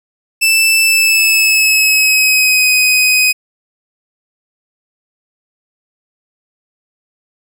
sawtooth tone with pitch glide, 2646 to 2509 Hz, E7 to D#7, +6 to +14 cents, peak -5 dBFS, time 0.41-3.33 s, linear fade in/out 20 ms, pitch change -92 cents, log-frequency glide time 0.84-2.69 s, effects none

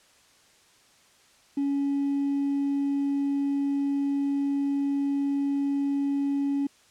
triangle tone with hard clipping, 280.1 Hz, C#4, 18 cents sharp, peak -23 dBFS, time 1.57-6.67 s, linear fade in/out 5 ms, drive 2 dB, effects white hiss -59 dBFS RMS until 6.9 s + low-pass 8000 Hz 12 dB/octave

